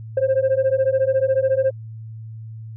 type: beating tone pair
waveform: sine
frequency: 523.3 / 537.3 Hz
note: C5 / C5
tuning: 0 / +46 cents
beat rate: 14 Hz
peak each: -17 dBFS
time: 0.17-1.71 s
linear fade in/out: 5 ms
effects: tanh soft clip ceiling -12 dBFS + added 111 Hz sine -32 dBFS peak until 2.76 s